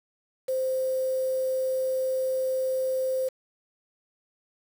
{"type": "tone with quantisation", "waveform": "sine", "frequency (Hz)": 521, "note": "C5", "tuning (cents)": -7, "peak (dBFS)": -24, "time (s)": [0.48, 3.29], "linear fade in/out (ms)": 10, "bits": 7, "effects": []}